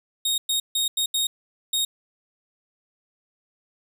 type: tone bursts at uneven times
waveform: sawtooth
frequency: 3729 Hz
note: A#7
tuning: in tune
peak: -18 dBFS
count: 6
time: 0.25-0.38 / 0.49-0.6 / 0.75-0.88 / 0.97-1.06 / 1.14-1.27 / 1.73-1.85 s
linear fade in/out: 5 ms
effects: none